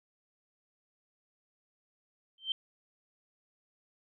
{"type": "tone with exponential growth", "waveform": "sine", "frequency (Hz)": 3124, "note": "G7", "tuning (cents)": -7, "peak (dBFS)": -25, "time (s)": [2.38, 2.52], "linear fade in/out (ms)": 2, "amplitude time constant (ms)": 30, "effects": []}